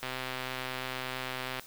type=click train; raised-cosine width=0.3 ms; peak=-19 dBFS; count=203; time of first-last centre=0.03-1.596 s; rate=129 Hz; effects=white hiss -51 dBFS RMS until 1.66 s